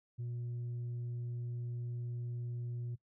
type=tone; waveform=sine; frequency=120.3 Hz; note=B2; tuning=45 cents flat; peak=-35 dBFS; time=0.18-2.96 s; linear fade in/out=20 ms; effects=noise-tail reverb RT60 0.1 s tail -20 dB re dry + tanh soft clip ceiling -36 dBFS